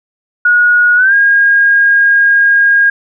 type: tone with pitch glide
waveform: sine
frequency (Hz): 1449 to 1626.4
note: F#6 to G#6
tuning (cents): -37 to -37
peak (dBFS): -5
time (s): 0.45-2.9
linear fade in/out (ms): 5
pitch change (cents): +200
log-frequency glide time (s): 0.96-1.14
effects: none